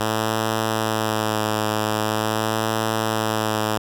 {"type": "tone with vibrato", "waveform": "5% pulse", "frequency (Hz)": 109, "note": "A2", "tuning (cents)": -16, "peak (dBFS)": -9, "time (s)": [0, 3.78], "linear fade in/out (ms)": 5, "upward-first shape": "sine", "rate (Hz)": 0.44, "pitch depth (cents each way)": 24, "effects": []}